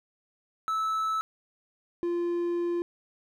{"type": "tone pair in turn", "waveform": "triangle", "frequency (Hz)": [1307, 346.2], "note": ["E6", "F4"], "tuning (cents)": [-15, -15], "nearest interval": "octave + major seventh", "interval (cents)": 2300, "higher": "first", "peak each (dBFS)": -24, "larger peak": "neither", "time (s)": [[0.68, 1.21], [2.03, 2.82]], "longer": "second", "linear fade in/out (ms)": 0, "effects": []}